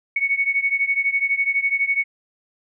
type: beating tone pair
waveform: sine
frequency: 2217 / 2229 Hz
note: C#7 / C#7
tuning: 0 / +9 cents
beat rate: 12 Hz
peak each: -20 / -22 dBFS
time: 0.16-2.04 s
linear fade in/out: 5 ms
effects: none